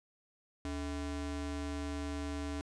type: ring-modulated tone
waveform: square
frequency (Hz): 180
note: F#3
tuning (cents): -47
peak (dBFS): -34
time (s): 0.65-2.61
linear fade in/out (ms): 0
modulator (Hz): 105
effects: resampled to 22050 Hz